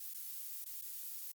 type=noise with dropouts; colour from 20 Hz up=violet; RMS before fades=-45 dBFS; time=0-1.32 s; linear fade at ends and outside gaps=5 ms; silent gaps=0.137-0.144 / 0.645-0.659 / 0.814-0.819 s; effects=Opus 48 kbps